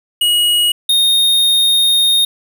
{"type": "tone pair in turn", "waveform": "square", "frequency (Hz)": [2900, 3698], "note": ["F#7", "A#7"], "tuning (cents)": [-35, -15], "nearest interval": "major third", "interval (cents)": 420, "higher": "second", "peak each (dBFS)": [-11, -10], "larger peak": "second", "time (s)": [[0.21, 0.72], [0.89, 2.25]], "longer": "second", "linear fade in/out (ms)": 5, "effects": ["7-bit"]}